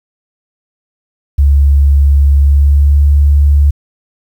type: tone with pitch glide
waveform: sine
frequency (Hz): 70.4 to 71.92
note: C#2 to D2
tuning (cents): +27 to -36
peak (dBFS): -4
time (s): 1.38-3.71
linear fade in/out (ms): 10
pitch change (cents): +37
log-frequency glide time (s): 2.4-2.99
effects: 7-bit